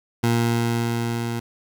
20% pulse tone with level ramp, 117.2 Hz, A#2, 10 cents sharp, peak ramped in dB -12 to -20 dBFS, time 0.23-1.4 s, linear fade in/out 10 ms, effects 8-bit

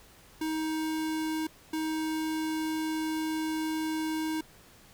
square tone bursts at uneven times, 315.1 Hz, D#4, 22 cents sharp, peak -30 dBFS, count 2, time 0.41-1.47 / 1.73-4.41 s, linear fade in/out 5 ms, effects pink hiss -56 dBFS RMS until 4.93 s

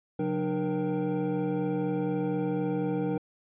triangle tone cluster, 137.9 / 182 / 301.8 / 472.4 / 780 Hz, C#3 / F#3 / D4 / A#4 / G5, -9 / -28 / +47 / +23 / -9 cents, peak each -34 / -30 / -29 / -30 / -38 dBFS, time 0.19-3.18 s, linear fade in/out 5 ms, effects resampled to 8000 Hz

